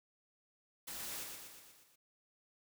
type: noise with echo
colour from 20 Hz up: white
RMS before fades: -45 dBFS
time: 0.87-1.24 s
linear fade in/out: 10 ms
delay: 120 ms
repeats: 6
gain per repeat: -4 dB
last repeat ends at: 1.96 s
effects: none